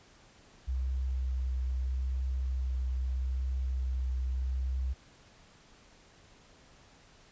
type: tone with vibrato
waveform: sine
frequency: 64.2 Hz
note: C2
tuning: 32 cents flat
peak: -29 dBFS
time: 0.67-4.94 s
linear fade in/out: 20 ms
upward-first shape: triangle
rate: 0.79 Hz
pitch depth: 18 cents each way
effects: pink hiss -59 dBFS RMS until 7.31 s + resampled to 16000 Hz